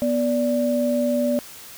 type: tone pair together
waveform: sine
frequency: 245.1 / 582.9 Hz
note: B3 / D5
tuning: -13 / -13 cents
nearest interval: octave + minor third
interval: 1500 cents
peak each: -21 dBFS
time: 0.02-1.39 s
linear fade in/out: 0 ms
effects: white hiss -41 dBFS RMS until 1.77 s